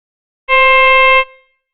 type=tone with frequency modulation; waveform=sine; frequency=1587 Hz; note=G6; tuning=21 cents sharp; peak=-5 dBFS; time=0.48-1.24 s; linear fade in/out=50 ms; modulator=533 Hz; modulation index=2.2; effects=noise-tail reverb RT60 0.7 s tail -24 dB re dry + Opus 32 kbps